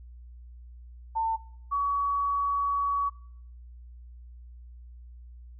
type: tone pair in turn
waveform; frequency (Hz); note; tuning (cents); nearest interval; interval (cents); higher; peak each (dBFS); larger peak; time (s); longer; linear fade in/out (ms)
sine; 897 / 1130.1; A5 / C#6; +33 / +33; major third; 400; second; -24; neither; 1.15-1.37 / 1.71-3.1; second; 20
effects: noise-tail reverb RT60 0.6 s tail -18 dB re dry + added 60 Hz sine -44 dBFS peak until 5.59 s